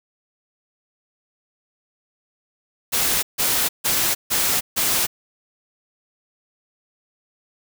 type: noise bursts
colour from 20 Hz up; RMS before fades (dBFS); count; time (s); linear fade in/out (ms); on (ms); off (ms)
white; -20; 5; 2.92-5.07; 20; 310; 150
effects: none